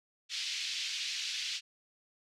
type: band-pass noise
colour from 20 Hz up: pink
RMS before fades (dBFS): -37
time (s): 0.29-1.61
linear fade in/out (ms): 50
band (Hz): 2600 to 5600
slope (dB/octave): 24
effects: none